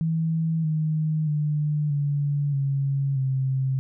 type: tone with pitch steps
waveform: sine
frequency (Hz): 162.1 / 155.77 / 149.68 / 143.83 / 138.21 / 132.81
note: E3 / D#3 / D3 / D3 / C#3 / C3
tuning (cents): -29 / +2 / +33 / -36 / -5 / +26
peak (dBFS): -21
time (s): 0.01-3.79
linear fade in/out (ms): 0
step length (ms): 630
effects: none